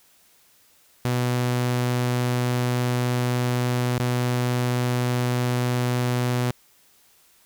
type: tone with dropouts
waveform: sawtooth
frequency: 123.47 Hz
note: B2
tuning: in tune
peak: -17 dBFS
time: 1.05-6.51 s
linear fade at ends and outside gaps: 0 ms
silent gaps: 3.982-3.999 s
effects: white hiss -58 dBFS RMS until 7.45 s